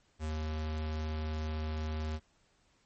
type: tone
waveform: square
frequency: 77.78 Hz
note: D#2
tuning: in tune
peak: -34 dBFS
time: 0.19-2.2 s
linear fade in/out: 50 ms
effects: pink hiss -70 dBFS RMS until 2.85 s + MP3 32 kbps